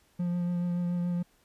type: tone with vibrato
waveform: triangle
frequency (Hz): 175.5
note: F3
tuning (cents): +9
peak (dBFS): -25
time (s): 0.19-1.23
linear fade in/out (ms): 10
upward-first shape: triangle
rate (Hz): 7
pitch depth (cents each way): 19
effects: pink hiss -66 dBFS RMS until 1.44 s + resampled to 32000 Hz